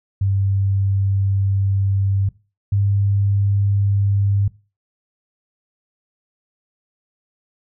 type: tone pair in turn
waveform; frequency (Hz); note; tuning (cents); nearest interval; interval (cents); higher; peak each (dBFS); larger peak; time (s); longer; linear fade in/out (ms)
sine; 98 / 100.06; G2 / G2; 0 / +36; unison; 36; second; -15 / -14; second; 0.21-2.29 / 2.72-4.48; first; 5
effects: noise-tail reverb RT60 0.3 s tail -19 dB re dry